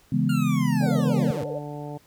sine chord, C# minor seventh, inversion none, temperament equal, 138.59 / 164.81 / 207.7 / 246.9 Hz, C#3 / E3 / G#3 / B3, 0 / 0 / 0 / 0 cents, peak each -25 dBFS, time 0.12-1.31 s, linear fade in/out 5 ms
25% pulse linear sweep, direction down, 1430 to 89.5 Hz, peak -28 dBFS, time 0.29-1.44 s, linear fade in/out 5 ms
harmonic tone, 146.83 Hz, D3, in tune, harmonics 1 / 2 / 3 / 4 / 5 / 6, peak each -35 / -38 / -40 / -41 / -42 / -43 dBFS, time 0.8-1.98 s, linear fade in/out 10 ms
sine tone with vibrato, 523.3 Hz, C5, in tune, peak -29 dBFS, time 0.82-1.59 s, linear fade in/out 10 ms, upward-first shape sine, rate 11 Hz, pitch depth 230 cents each way
effects pink hiss -58 dBFS RMS until 2.06 s

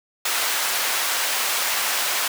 pink high-pass noise, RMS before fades -23 dBFS, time 0.25-2.28 s, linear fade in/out 5 ms, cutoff 1000 Hz, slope 12 dB/octave, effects none

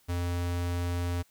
square tone, 87.5 Hz, F2, 4 cents sharp, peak -29 dBFS, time 0.08-1.23 s, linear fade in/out 20 ms, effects white hiss -65 dBFS RMS until 1.3 s

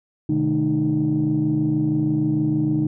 sine tone cluster, 125.5 / 151.9 / 216.3 / 308.3 Hz, B2 / D#3 / A3 / D#4, +28 / -41 / -29 / -16 cents, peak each -26 / -22 / -28 / -19 dBFS, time 0.29-2.87 s, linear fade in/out 5 ms, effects tanh soft clip ceiling -11 dBFS

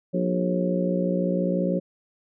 harmonic tone with a mistuned harmonic, 60.3 Hz, B1, 41 cents flat, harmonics 3 / 4 / 5 / 6 / 7 / 8 / 9, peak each -24 / -33 / -31 / -33 / -33 / -38 / -27 dBFS, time 0.13-1.8 s, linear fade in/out 20 ms, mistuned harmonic 7, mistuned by -60 cents, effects none

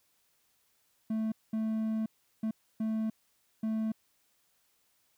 triangle tone bursts at uneven times, 220 Hz, A3, in tune, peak -27 dBFS, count 5, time 1.1-1.32 / 1.53-2.06 / 2.43-2.51 / 2.8-3.1 / 3.63-3.92 s, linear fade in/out 5 ms, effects white hiss -72 dBFS RMS until 5.17 s

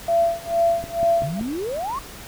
sine tone with tremolo, 675 Hz, E5, 41 cents sharp, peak -14 dBFS, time 0.08-1.4 s, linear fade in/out 5 ms, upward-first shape sine, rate 2.2 Hz, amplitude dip 95%
click train, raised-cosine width 3 ms, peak -20 dBFS, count 4, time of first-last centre 0.84-1.411 s, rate 5.25 Hz
sine exponential sweep, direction up, 130.81 to 1153 Hz, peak -24 dBFS, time 1.23-1.99 s, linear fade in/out 5 ms
effects pink hiss -39 dBFS RMS until 2.27 s

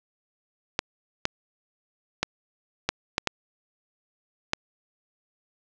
clicks, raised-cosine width 0.2 ms, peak -5 dBFS, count 7, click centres 0.791 / 1.254 / 2.23 / 2.89 / 3.181 / 3.273 / 4.534 s, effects low-pass 7000 Hz 12 dB/octave + 7-bit

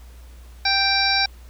harmonic tone, 784 Hz, G5, in tune, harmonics 1 / 2 / 3 / 5 / 6 / 7, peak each -24 / -24 / -24 / -24 / -24 / -24 dBFS, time 0.65-1.26 s, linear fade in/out 5 ms
click, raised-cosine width 0.2 ms, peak -25 dBFS, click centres 0.815 s
effects added 60 Hz sine -40 dBFS peak until 1.49 s + pink hiss -53 dBFS RMS until 1.49 s

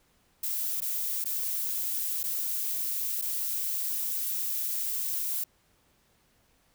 violet noise with dropouts, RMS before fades -31 dBFS, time 0.43-5.44 s, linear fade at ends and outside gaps 5 ms, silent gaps 0.805-0.818 / 1.242-1.255 / 2.232-2.238 / 3.215-3.221 s, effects pink hiss -67 dBFS RMS until 6.74 s

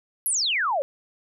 sine exponential sweep, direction down, 11840 to 520 Hz, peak -21 dBFS, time 0.26-0.82 s, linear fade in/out 0 ms, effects none

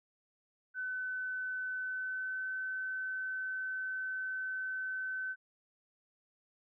sine tone with pitch glide, 1512 to 1524.3 Hz, F#6 to G6, +37 to -49 cents, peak -35 dBFS, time 0.74-5.36 s, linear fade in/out 50 ms, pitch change +14 cents, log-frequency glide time 1.77-2.48 s, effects none

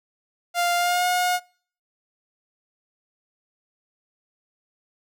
sawtooth tone with pitch glide, 698.5 to 720.2 Hz, F5 to F#5, 0 to -47 cents, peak -16 dBFS, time 0.54-1.4 s, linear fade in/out 50 ms, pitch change +53 cents, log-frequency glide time 0.76-1.06 s, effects noise-tail reverb RT60 0.5 s tail -26 dB re dry

